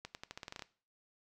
accelerating click train, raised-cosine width 0.2 ms, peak -26 dBFS, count 11, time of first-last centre 0.05-0.622 s, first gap 99 ms, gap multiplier 0.87, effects noise-tail reverb RT60 0.4 s tail -18 dB re dry

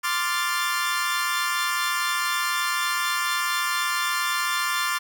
sawtooth chord, D minor seventh, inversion third, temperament equal, 1046.5 / 1174.7 / 1396.9 / 1760 Hz, C6 / D6 / F6 / A6, 0 / 0 / 0 / 0 cents, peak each -25 dBFS, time 0.03-4.99 s, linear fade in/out 20 ms, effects none

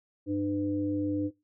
harmonic tone, 100.4 Hz, G2, 42 cents sharp, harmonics 1 / 3 / 5, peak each -37 / -27 / -37 dBFS, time 0.26-1.31 s, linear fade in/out 50 ms, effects noise-tail reverb RT60 0.2 s tail -18 dB re dry

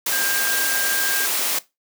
sine tone in noise, 1600 Hz, G6, 35 cents sharp, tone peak -24 dBFS, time 0.12-1.26 s, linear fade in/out 5 ms, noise white, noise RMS -22 dBFS, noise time 0.06-1.59 s, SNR -5 dB, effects noise-tail reverb RT60 0.2 s tail -18 dB re dry + high-pass 300 Hz 12 dB/octave

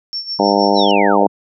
sine tone with tremolo, 5440 Hz, F8, 46 cents flat, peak -19 dBFS, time 0.13-0.91 s, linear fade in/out 0 ms, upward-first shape sine, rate 6.4 Hz, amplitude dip 75%
harmonic tone, 100.8 Hz, G2, 49 cents sharp, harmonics 2 / 3 / 4 / 5 / 6 / 7 / 8 / 9, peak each -19 / -19 / -19 / -19 / -19 / -19 / -19 / -19 dBFS, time 0.39-1.27 s, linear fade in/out 5 ms
sine linear sweep, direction down, 4186 to 119.5 Hz, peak -19 dBFS, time 0.75-1.28 s, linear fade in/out 50 ms
effects none

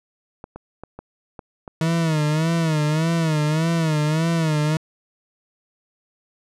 clicks, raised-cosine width 1 ms, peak -21 dBFS, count 6, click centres 0.441 / 0.56 / 0.836 / 0.99 / 1.392 / 1.678 s
40% pulse tone with vibrato, 158.5 Hz, D#3, 32 cents sharp, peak -17 dBFS, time 1.81-4.77 s, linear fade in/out 2 ms, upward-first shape sine, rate 1.7 Hz, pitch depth 97 cents each way
effects low-pass 9000 Hz 12 dB/octave

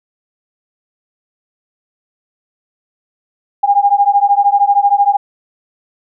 sine beating tone pair, 802 / 815 Hz, G5 / G#5, +39 / -33 cents, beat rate 13 Hz, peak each -11 dBFS, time 3.63-5.17 s, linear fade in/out 10 ms, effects none

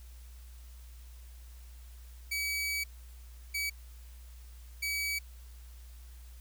sawtooth tone bursts at uneven times, 2280 Hz, C#7, 48 cents sharp, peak -28 dBFS, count 3, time 2.31-2.84 / 3.54-3.7 / 4.82-5.19 s, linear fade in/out 10 ms, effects added 60 Hz sine -47 dBFS peak until 6.4 s + white hiss -61 dBFS RMS until 6.4 s

